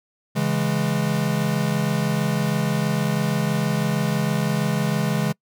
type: chord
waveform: square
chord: C# minor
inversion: none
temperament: equal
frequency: 138.59 / 164.81 / 207.7 Hz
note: C#3 / E3 / G#3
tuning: 0 / 0 / 0 cents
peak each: -25 dBFS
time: 0.35-5.33 s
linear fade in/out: 20 ms
effects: noise-tail reverb RT60 0.1 s tail -26 dB re dry